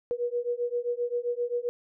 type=beating tone pair; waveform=sine; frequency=478.7 / 486.3 Hz; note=A#4 / B4; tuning=+46 / -27 cents; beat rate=7.6 Hz; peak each=-30 dBFS; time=0.11-1.69 s; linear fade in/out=0 ms; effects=none